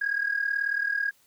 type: tone with amplitude modulation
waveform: sine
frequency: 1638 Hz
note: G#6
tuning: 24 cents flat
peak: -20 dBFS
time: 0.01-1.11 s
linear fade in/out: 10 ms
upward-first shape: sine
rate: 38.3 Hz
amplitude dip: 80%
effects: tanh soft clip ceiling -18 dBFS + white hiss -63 dBFS RMS until 1.26 s